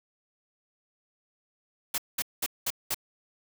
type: noise bursts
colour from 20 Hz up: white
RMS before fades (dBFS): -29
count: 5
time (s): 1.94-2.945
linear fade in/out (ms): 5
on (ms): 41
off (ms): 200
effects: none